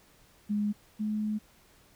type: tone pair in turn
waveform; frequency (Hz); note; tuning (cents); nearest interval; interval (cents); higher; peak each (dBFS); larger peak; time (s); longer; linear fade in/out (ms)
sine; 207.7 / 213; G#3 / G#3; 0 / +44; unison; 44; second; -26 / -28; first; 0.49-0.73 / 0.99-1.39; second; 20
effects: pink hiss -61 dBFS RMS until 1.95 s